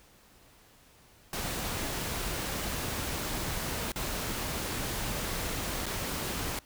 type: noise with dropouts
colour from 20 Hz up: pink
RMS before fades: -34 dBFS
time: 1.33-6.59 s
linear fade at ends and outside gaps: 2 ms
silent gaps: 3.92-3.959 / 5.859-5.864 s
effects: pink hiss -59 dBFS RMS until 6.65 s